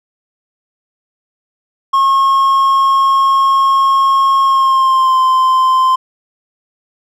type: tone with pitch glide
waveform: triangle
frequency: 1084 to 1039.2 Hz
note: C#6 to C6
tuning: -39 to -12 cents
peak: -6 dBFS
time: 1.93-5.96 s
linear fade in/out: 10 ms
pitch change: -73 cents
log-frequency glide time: 4.43-5.2 s
effects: none